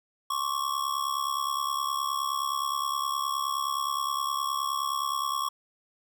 square ring-modulated tone, 1108.7 Hz, C#6, in tune, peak -25 dBFS, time 0.3-5.49 s, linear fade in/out 5 ms, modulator 34.8 Hz, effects none

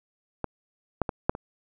clicks, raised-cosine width 1 ms, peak -14 / -9 / -14 / -6 / -21 dBFS, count 5, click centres 0.443 / 1.017 / 1.092 / 1.295 / 1.351 s, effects none

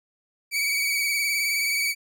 sawtooth tone with vibrato, 2278 Hz, C#7, 47 cents sharp, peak -19 dBFS, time 0.51-1.95 s, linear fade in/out 50 ms, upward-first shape triangle, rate 19 Hz, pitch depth 54 cents each way, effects none

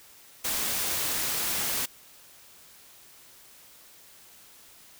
white noise, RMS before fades -29 dBFS, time 0.44-1.86 s, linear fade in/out 10 ms, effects white hiss -53 dBFS RMS until 4.99 s

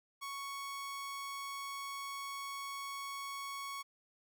sawtooth tone, 1110 Hz, C#6, 2 cents sharp, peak -37 dBFS, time 0.21-3.83 s, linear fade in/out 20 ms, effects none

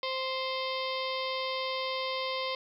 harmonic tone, 523.3 Hz, C5, in tune, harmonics 1 / 2 / 4 / 5 / 6 / 7 / 8 / 9 / 10, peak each -35 / -36 / -39 / -45 / -41 / -41 / -45 / -43 / -48 dBFS, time 0.03-2.55 s, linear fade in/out 2 ms, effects 11-bit

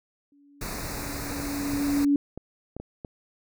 sine tone with exponential growth, 284.9 Hz, C#4, 48 cents sharp, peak -17 dBFS, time 0.32-2.16 s, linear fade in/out 2 ms, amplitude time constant 400 ms
pink band-stop noise, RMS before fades -34 dBFS, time 0.61-2.05 s, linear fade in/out 5 ms, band 2600 to 3800 Hz, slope 96 dB/octave
clicks, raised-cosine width 2 ms, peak -23 dBFS, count 7, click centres 1.313 / 1.401 / 1.736 / 2.376 / 2.766 / 2.8 / 3.048 s
effects none

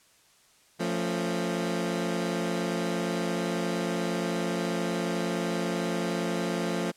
20% pulse chord, F augmented, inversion none, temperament equal with one note detuned, 174.61 / 223.3 / 277.2 Hz, F3 / A3 / C#4, 0 / +26 / 0 cents, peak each -25 / -27 / -31 dBFS, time 0.79-6.92 s, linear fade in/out 20 ms, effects white hiss -61 dBFS RMS until 6.96 s + low-pass 10000 Hz 12 dB/octave

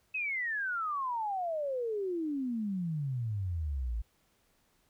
sine exponential sweep, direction down, 2600 to 53 Hz, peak -31 dBFS, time 0.14-4.02 s, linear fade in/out 10 ms, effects pink hiss -71 dBFS RMS until 4.89 s

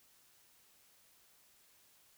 silence, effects white hiss -67 dBFS RMS until 2.17 s

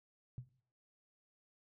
sine tone with exponential decay, 125.8 Hz, B2, 32 cents sharp, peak -38 dBFS, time 0.38-0.49 s, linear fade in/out 0 ms, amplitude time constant 23 ms, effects noise-tail reverb RT60 0.5 s tail -17 dB re dry

